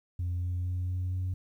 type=tone with pitch steps; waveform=sine; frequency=88.4 / 89.27 / 90.15 / 91.04 / 91.94 Hz; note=F2 / F2 / F#2 / F#2 / F#2; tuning=+22 / +38 / -45 / -28 / -10 cents; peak=-27 dBFS; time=0.19-1.34 s; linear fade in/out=5 ms; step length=230 ms; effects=tanh soft clip ceiling -27 dBFS + 11-bit